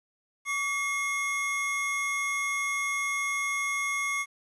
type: tone pair together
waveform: square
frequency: 1143 / 2156 Hz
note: D6 / C#7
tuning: -47 / -49 cents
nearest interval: major seventh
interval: 1098 cents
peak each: -34 / -29 dBFS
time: 0.45-4.26 s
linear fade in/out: 50 ms
effects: resampled to 24000 Hz + 10-bit